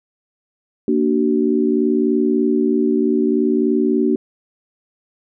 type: chord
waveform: sine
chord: Bb augmented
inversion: none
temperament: equal with one note detuned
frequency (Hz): 233.1 / 293.7 / 376.9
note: Bb3 / D4 / F#4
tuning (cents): 0 / 0 / +32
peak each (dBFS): -18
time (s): 0.88-4.16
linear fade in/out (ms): 2
effects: none